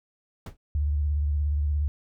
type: noise with exponential decay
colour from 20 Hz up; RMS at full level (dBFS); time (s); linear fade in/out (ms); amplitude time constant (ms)
brown; -27; 0.46-0.57; 5; 23
type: tone with vibrato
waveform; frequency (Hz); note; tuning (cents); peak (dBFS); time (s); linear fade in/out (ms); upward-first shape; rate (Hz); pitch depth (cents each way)
sine; 73.42; D2; 0; -22; 0.75-1.88; 0; sine; 17; 72
effects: none